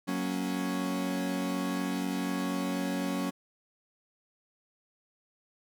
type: chord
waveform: 40% pulse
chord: F# major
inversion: none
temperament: equal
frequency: 185 / 233.1 / 277.2 Hz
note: F#3 / A#3 / C#4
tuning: 0 / 0 / 0 cents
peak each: -33 / -36 / -32 dBFS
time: 0.07-3.31 s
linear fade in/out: 20 ms
effects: none